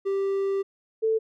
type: tone pair in turn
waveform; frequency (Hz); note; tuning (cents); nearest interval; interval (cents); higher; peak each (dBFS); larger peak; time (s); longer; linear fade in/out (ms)
triangle / sine; 392 / 443.2; G4 / A4; 0 / +13; major second; 213; second; -21 / -20; second; 0.05-0.63 / 1.02-1.19; first; 20
effects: none